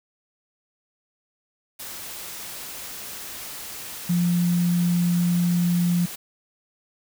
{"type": "tone in noise", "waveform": "sine", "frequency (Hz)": 174.61, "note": "F3", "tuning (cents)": 0, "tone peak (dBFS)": -18, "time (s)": [4.09, 6.06], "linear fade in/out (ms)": 10, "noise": "white", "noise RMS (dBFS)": -36, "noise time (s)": [1.79, 6.16], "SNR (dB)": 15, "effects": []}